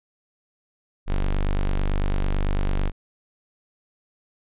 square tone, 24.5 Hz, G0, in tune, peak -20 dBFS, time 1.06-2.92 s, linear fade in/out 50 ms, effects resampled to 8000 Hz

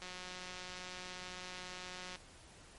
click train, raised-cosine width 0.2 ms, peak -29 dBFS, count 390, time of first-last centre 0.02-2.157 s, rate 182 Hz, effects pink hiss -58 dBFS RMS until 2.78 s + MP3 48 kbps

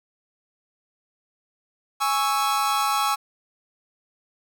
45% pulse chord, C# minor, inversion second, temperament equal, 830.6 / 1108.7 / 1318.5 Hz, G#5 / C#6 / E6, 0 / 0 / 0 cents, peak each -25 dBFS, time 2-3.16 s, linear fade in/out 20 ms, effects none

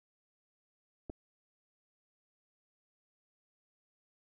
clicks, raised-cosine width 2 ms, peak -30 dBFS, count 2, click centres 1.097 / 1.1 s, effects none

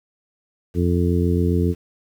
harmonic tone, 87.31 Hz, F2, in tune, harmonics 1 / 2 / 3 / 4 / 5, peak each -19 / -22 / -24 / -25 / -26 dBFS, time 0.74-1.75 s, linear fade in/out 50 ms, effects 8-bit

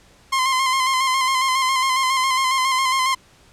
sawtooth tone with vibrato, 1048 Hz, C6, 2 cents sharp, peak -13 dBFS, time 0.32-3.15 s, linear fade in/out 10 ms, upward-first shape square, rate 7.3 Hz, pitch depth 33 cents each way, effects pink hiss -52 dBFS RMS until 3.52 s + low-pass 9000 Hz 12 dB/octave

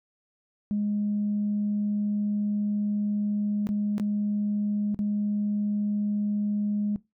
sine tone with dropouts, 207.2 Hz, G#3, 4 cents flat, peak -23 dBFS, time 0.71-6.96 s, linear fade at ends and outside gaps 0 ms, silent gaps 3.67-3.69 / 3.981-3.998 / 4.945-4.991 s, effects noise-tail reverb RT60 0.2 s tail -20 dB re dry + tanh soft clip ceiling -19 dBFS

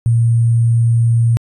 sine tone with sample-and-hold, 116.3 Hz, A#2, 4 cents flat, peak -9 dBFS, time 0.06-1.37 s, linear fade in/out 0 ms, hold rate 8820 Hz, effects resampled to 32000 Hz

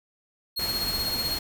45% pulse tone with tremolo, 4290 Hz, C8, 42 cents sharp, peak -24 dBFS, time 0.56-1.39 s, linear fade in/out 20 ms, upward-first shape sine, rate 16 Hz, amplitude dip 50%
pink noise, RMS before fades -34 dBFS, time 0.59-1.39 s, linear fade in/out 5 ms
effects none

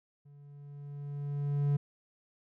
triangle tone with level ramp, 143.4 Hz, D3, 41 cents flat, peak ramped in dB -51 to -22 dBFS, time 0.25-1.77 s, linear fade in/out 10 ms, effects none

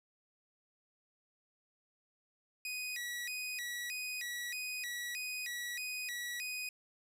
sawtooth tone with vibrato, 2196 Hz, C#7, 17 cents flat, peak -35 dBFS, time 2.65-6.69 s, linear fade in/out 2 ms, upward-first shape square, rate 1.6 Hz, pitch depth 220 cents each way, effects none

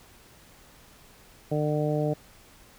harmonic tone, 150.4 Hz, D3, 42 cents sharp, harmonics 1 / 2 / 3 / 4 / 5, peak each -27 / -31 / -30 / -30 / -37 dBFS, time 1.51-2.14 s, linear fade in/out 10 ms, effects pink hiss -54 dBFS RMS until 2.78 s

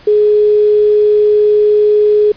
sine tone with quantisation, 420.1 Hz, G#4, 20 cents sharp, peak -6 dBFS, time 0.07-2.32 s, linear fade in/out 5 ms, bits 6, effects pink hiss -41 dBFS RMS until 2.36 s + resampled to 11025 Hz

